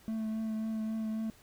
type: tone with vibrato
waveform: triangle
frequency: 220 Hz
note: A3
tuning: in tune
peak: -30 dBFS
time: 0.08-1.3 s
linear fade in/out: 0 ms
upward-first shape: triangle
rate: 3.7 Hz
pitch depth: 19 cents each way
effects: pink hiss -60 dBFS RMS until 1.42 s